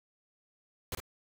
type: noise with echo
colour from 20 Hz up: pink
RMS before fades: -36 dBFS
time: 0.92-0.95 s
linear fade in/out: 2 ms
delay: 52 ms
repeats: 1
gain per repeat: -6 dB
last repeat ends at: 1.002 s
effects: none

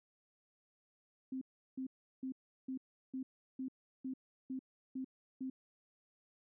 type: tone bursts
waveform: sine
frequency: 261.6 Hz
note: C4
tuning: in tune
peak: -38 dBFS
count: 10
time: 1.32-5.5 s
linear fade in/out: 5 ms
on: 94 ms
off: 360 ms
effects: none

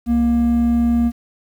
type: tone pair together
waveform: triangle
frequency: 65.86 / 235.8 Hz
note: C2 / A#3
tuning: +12 / +20 cents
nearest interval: octave + minor seventh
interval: 2208 cents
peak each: -20 / -11 dBFS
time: 0.06-1.12 s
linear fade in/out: 50 ms
effects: tanh soft clip ceiling -5 dBFS + 8-bit

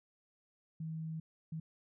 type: tone bursts at uneven times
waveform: sine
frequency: 160 Hz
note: D#3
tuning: 49 cents sharp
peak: -38 dBFS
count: 2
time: 0.8-1.2 / 1.52-1.6 s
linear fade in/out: 5 ms
effects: none

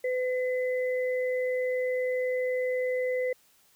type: tone pair together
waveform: sine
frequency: 505.5 / 2022 Hz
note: B4 / B6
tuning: +40 / +40 cents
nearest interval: 2 octaves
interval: 2400 cents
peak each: -26 / -36 dBFS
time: 0.04-3.33 s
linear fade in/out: 5 ms
effects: white hiss -63 dBFS RMS until 3.75 s

